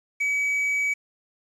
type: tone with quantisation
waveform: triangle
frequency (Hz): 2277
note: C#7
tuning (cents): +46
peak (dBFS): -20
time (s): 0.2-0.94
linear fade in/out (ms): 10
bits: 8
effects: resampled to 24000 Hz